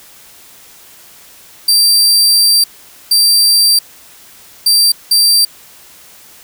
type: tone bursts at uneven times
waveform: sawtooth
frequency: 4699 Hz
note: D8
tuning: in tune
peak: -4 dBFS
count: 4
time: 1.68-2.64 / 3.11-3.79 / 4.66-4.92 / 5.11-5.45 s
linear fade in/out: 5 ms
effects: white hiss -40 dBFS RMS until 6.43 s